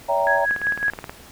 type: chord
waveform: sine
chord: C# diminished seventh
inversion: none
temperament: equal with one note detuned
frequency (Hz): 567 / 659.3 / 784 / 932.3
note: C#5 / E5 / G5 / Bb5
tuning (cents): +39 / 0 / 0 / 0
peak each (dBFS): -22 / -24 / -25 / -22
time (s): 0.08-0.46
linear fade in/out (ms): 20
type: tone with tremolo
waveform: sine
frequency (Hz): 1661.2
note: G#6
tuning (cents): 0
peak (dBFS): -17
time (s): 0.27-0.9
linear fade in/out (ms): 0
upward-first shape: sine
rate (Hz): 5.4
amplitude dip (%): 80
type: click train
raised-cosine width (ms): 0.5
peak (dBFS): -16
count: 12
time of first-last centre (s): 0.51-1.095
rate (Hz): 18.8
effects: pink hiss -45 dBFS RMS until 1.31 s